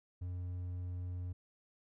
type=tone; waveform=triangle; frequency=89.6 Hz; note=F2; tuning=45 cents sharp; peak=-36 dBFS; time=0.21-1.33 s; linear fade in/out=10 ms; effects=none